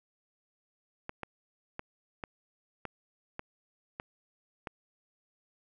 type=clicks; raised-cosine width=0.5 ms; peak=-22 dBFS; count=8; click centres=1.094 / 1.233 / 1.794 / 2.238 / 2.853 / 3.394 / 3.999 / 4.672 s; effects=none